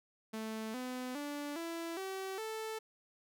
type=tone with pitch steps; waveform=sawtooth; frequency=220 / 252.7 / 290.3 / 333.5 / 383 / 440 Hz; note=A3 / B3 / D4 / E4 / G4 / A4; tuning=0 / +40 / -20 / +20 / -40 / 0 cents; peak=-35 dBFS; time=0.33-2.79 s; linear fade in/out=10 ms; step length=410 ms; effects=none